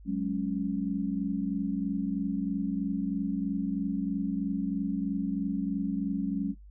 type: chord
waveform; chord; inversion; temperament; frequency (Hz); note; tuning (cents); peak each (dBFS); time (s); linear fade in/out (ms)
sine; F# suspended second; none; just; 185 / 208.1 / 277.5; F#3 / G#3 / C#4; 0 / +4 / +2; -32; 0.05-6.55; 50
effects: noise-tail reverb RT60 0.2 s tail -24 dB re dry + added 50 Hz sine -47 dBFS peak until 6.7 s